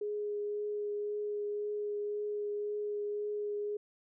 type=tone with vibrato; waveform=sine; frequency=415.3 Hz; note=G#4; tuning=in tune; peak=-33 dBFS; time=0.01-3.77 s; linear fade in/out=5 ms; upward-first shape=triangle; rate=1.9 Hz; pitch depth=11 cents each way; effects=none